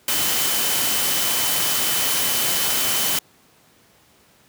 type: tone in noise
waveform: sine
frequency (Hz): 3040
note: F#7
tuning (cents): +46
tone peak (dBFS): -29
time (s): 0.08-3.19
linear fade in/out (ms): 2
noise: white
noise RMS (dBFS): -21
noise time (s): 0.08-3.19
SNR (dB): -11
effects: pink hiss -55 dBFS RMS until 4.48 s + high-pass 100 Hz 12 dB/octave